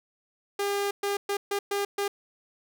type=tone bursts at uneven times; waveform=sawtooth; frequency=402.7 Hz; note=G4; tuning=47 cents sharp; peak=-22 dBFS; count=6; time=0.59-0.91 / 1.03-1.17 / 1.29-1.37 / 1.51-1.59 / 1.71-1.85 / 1.98-2.08 s; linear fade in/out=5 ms; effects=none